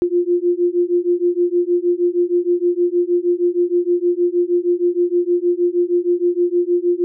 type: beating tone pair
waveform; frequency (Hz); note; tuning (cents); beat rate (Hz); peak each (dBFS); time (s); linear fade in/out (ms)
sine; 348.3 / 354.7; F4 / F4; -5 / +27; 6.4; -17; 0.02-7.04; 0
effects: none